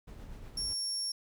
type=noise with tremolo; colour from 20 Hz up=brown; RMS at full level=-44 dBFS; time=0.07-0.74 s; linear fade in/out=10 ms; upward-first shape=triangle; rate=8.2 Hz; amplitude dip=40%
type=tone; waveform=35% pulse; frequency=5500 Hz; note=F8; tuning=27 cents flat; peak=-30 dBFS; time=0.57-1.12 s; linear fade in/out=5 ms
effects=none